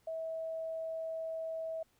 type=tone; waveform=sine; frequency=648 Hz; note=E5; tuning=30 cents flat; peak=-36 dBFS; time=0.07-1.83 s; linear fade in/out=5 ms; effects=pink hiss -72 dBFS RMS until 1.99 s